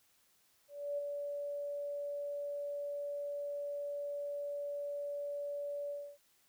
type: tone with ADSR envelope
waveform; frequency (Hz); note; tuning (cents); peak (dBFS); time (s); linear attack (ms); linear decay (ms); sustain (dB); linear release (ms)
sine; 575; D5; -37; -33; 0.68-6.18; 300; 16; -4; 280
effects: white hiss -71 dBFS RMS until 6.48 s